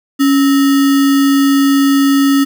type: tone with sample-and-hold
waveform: sine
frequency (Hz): 277.2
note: C#4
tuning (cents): 0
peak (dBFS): -7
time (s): 0.19-2.45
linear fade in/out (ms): 20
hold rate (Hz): 1575
effects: none